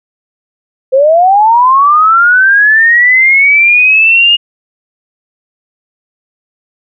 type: linear sweep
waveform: sine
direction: up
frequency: 509 to 2864 Hz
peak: -3 dBFS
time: 0.92-4.37 s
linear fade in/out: 20 ms
effects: none